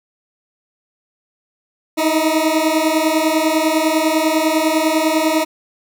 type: beating tone pair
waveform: 20% pulse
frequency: 311.1 / 321.1 Hz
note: D#4 / E4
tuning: 0 / -45 cents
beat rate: 10 Hz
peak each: -12 dBFS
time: 1.97-5.45 s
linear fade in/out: 20 ms
effects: none